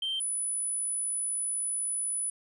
sine tone pair in turn, 3136 / 9956 Hz, G7 / D#9, 0 / 0 cents, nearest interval octave + minor sixth, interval 2000 cents, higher second, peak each -27 dBFS, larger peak neither, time 0.02-0.2 / 0.2-2.3 s, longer second, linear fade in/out 5 ms, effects tanh soft clip ceiling -27 dBFS

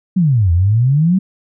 sine exponential two-way sweep, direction down then up, 196 to 82.3 to 196 Hz, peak -9 dBFS, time 0.16-1.19 s, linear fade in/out 10 ms, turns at 0.52 s, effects none

